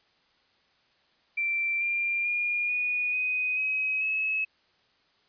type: tone with pitch steps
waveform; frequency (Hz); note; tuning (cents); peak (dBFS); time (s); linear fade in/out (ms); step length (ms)
sine; 2349 / 2386 / 2423 / 2462 / 2500 / 2540 / 2579; D7 / D7 / D#7 / D#7 / D#7 / D#7 / E7; 0 / +27 / -47 / -19 / +8 / +35 / -39; -25; 1.37-4.45; 10; 440
effects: white hiss -66 dBFS RMS until 5.28 s + resampled to 11025 Hz